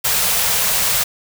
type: band-stop noise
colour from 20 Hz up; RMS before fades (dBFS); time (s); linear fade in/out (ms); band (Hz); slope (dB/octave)
white; -17; 0.04-1.04; 10; 200 to 430; 48
effects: none